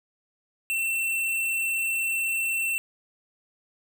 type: tone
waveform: square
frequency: 2694 Hz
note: E7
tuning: 37 cents sharp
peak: -25 dBFS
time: 0.7-2.78 s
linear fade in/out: 0 ms
effects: 10-bit